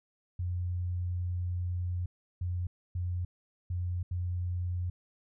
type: tone bursts at uneven times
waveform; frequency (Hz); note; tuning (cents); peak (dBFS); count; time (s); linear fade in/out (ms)
sine; 89; F2; +33; -30; 5; 0.39-2.06 / 2.41-2.67 / 2.95-3.25 / 3.7-4.03 / 4.11-4.9; 5
effects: none